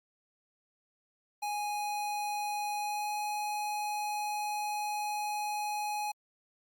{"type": "tone with pitch glide", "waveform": "square", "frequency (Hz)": [830.6, 836.9], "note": ["G#5", "G#5"], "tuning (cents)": [0, 13], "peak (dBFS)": -33, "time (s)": [1.42, 6.12], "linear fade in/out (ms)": 10, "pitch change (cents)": 13, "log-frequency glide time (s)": [2.76, 3.13], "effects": ["Opus 48 kbps"]}